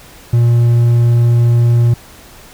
triangle tone, 118.6 Hz, A#2, 30 cents sharp, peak -5 dBFS, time 0.33-1.94 s, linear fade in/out 5 ms, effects pink hiss -39 dBFS RMS until 2.53 s

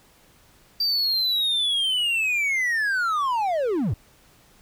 triangle linear sweep, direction down, 4699 to 77.78 Hz, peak -19 dBFS, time 0.8-3.94 s, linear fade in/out 5 ms, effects pink hiss -56 dBFS RMS until 4.61 s

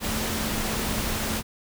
sine tone in noise, 219.1 Hz, A3, 7 cents flat, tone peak -33 dBFS, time 0-1.43 s, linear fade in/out 50 ms, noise pink, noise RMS -28 dBFS, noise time 0-1.43 s, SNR -8 dB, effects none

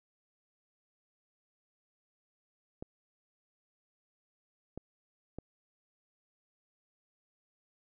clicks, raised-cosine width 2 ms, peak -27 dBFS, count 3, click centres 2.825 / 4.776 / 5.386 s, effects none

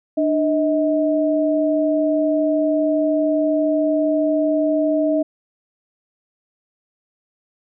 sine tone pair together, 299.2 / 633.5 Hz, D4 / D#5, +32 / +31 cents, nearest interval octave + minor second, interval 1299 cents, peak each -18 / -18 dBFS, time 0.17-5.23 s, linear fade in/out 10 ms, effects none

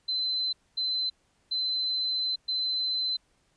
sine tone bursts at uneven times, 4057 Hz, B7, 46 cents sharp, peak -26 dBFS, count 4, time 0.08-0.53 / 0.77-1.1 / 1.51-2.36 / 2.48-3.17 s, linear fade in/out 10 ms, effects pink hiss -69 dBFS RMS until 3.56 s + resampled to 22050 Hz

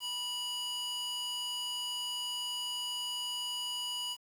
square tone with high-pass filter, 977 Hz, B5, 19 cents flat, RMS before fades -37 dBFS, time 0-4.17 s, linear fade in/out 50 ms, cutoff 2500 Hz, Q 1.6, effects low-pass 12000 Hz 12 dB/octave + 9-bit

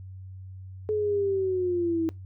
sine linear sweep, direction down, 430 to 321.2 Hz, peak -23 dBFS, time 0.89-2.09 s, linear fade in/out 0 ms, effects noise-tail reverb RT60 0.2 s tail -22 dB re dry + added 94 Hz sine -39 dBFS peak until 2.25 s

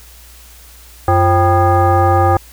sine tone with frequency modulation, 346.6 Hz, F4, 13 cents flat, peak -8 dBFS, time 1.08-2.37 s, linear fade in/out 2 ms, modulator 439 Hz, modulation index 1.8, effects added 59 Hz sine -40 dBFS peak until 2.52 s + white hiss -42 dBFS RMS until 2.52 s

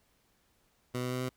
15% pulse tone with pitch steps, 124.5 / 125.58 / 126.68 / 127.78 Hz, B2 / B2 / B2 / C3, +14 / +29 / +44 / -41 cents, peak -26 dBFS, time 0.94-1.292 s, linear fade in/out 10 ms, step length 88 ms, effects pink hiss -71 dBFS RMS until 1.36 s

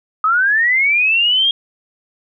sine linear sweep, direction up, 1244.5 to 3269 Hz, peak -11 dBFS, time 0.24-1.51 s, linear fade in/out 2 ms, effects none

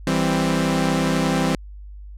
sawtooth chord, C major, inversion first, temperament equal with one note detuned, 164.81 / 196.68 / 261.6 Hz, E3 / G3 / C4, 0 / +6 / 0 cents, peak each -18 / -20 / -18 dBFS, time 0.07-1.55 s, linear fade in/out 2 ms, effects added 50 Hz sine -35 dBFS peak until 2.17 s + low-pass 10000 Hz 12 dB/octave

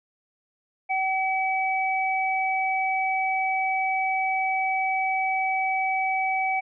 sine tone pair together, 762 / 2285 Hz, G5 / D7, -49 / -48 cents, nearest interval octave + perfect fifth, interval 1901 cents, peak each -24 / -26 dBFS, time 0.89-6.61 s, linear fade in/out 20 ms, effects none

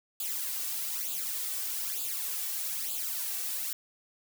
blue noise with flanger, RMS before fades -34 dBFS, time 0.2-3.73 s, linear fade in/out 2 ms, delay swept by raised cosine 0.26 to 2.66 ms, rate 1.1 Hz, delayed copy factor +0.75, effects none

